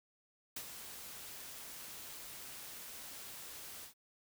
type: noise with ADSR envelope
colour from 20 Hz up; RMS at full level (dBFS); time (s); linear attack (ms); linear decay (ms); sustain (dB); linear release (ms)
white; -41; 0.56-3.94; 5; 59; -8; 110
effects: none